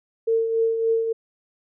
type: tone with tremolo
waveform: sine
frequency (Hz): 452.9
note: A#4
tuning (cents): -50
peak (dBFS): -16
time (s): 0.27-1.13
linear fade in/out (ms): 10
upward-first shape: triangle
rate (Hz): 3.5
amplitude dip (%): 55
effects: none